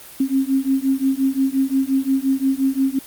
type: beating tone pair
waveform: sine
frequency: 265.6 / 271.3 Hz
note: C4 / C#4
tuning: +26 / -37 cents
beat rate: 5.7 Hz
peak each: -19 dBFS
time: 0.2-2.99 s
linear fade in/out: 5 ms
effects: white hiss -40 dBFS RMS until 3.06 s + Opus 32 kbps